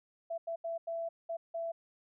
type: tone bursts at uneven times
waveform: sine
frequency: 667 Hz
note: E5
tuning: 20 cents sharp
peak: -34 dBFS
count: 6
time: 0.3-0.38 / 0.47-0.56 / 0.64-0.78 / 0.87-1.09 / 1.29-1.37 / 1.54-1.72 s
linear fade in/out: 10 ms
effects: none